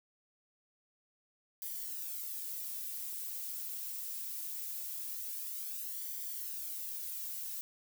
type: noise with flanger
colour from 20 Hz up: violet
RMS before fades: -41 dBFS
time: 1.62-7.61 s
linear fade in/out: 0 ms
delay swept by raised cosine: 0.74 to 3.44 ms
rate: 0.22 Hz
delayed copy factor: -0.6
effects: none